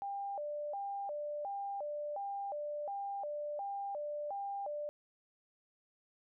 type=tone with vibrato; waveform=sine; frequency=687 Hz; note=F5; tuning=29 cents flat; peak=-37 dBFS; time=0.02-4.89 s; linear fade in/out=0 ms; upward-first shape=square; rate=1.4 Hz; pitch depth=260 cents each way; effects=none